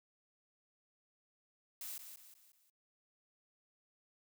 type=noise with echo; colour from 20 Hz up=blue; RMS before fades=-45 dBFS; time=1.81-1.98 s; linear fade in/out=2 ms; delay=180 ms; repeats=4; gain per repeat=-7 dB; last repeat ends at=2.7 s; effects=noise-tail reverb RT60 0.1 s tail -25 dB re dry